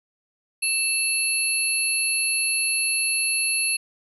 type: tone cluster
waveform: sine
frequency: 2645 / 4331 / 11180 Hz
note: E7 / C#8 / F9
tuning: +5 / -41 / +1 cents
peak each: -24 / -28 / -24 dBFS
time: 0.62-3.77 s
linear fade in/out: 10 ms
effects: none